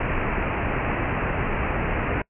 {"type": "low-pass noise", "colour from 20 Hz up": "pink", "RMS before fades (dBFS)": -25, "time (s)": [0, 2.22], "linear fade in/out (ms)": 5, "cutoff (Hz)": 2700, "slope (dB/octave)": 96, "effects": ["noise-tail reverb RT60 0.1 s tail -25 dB re dry"]}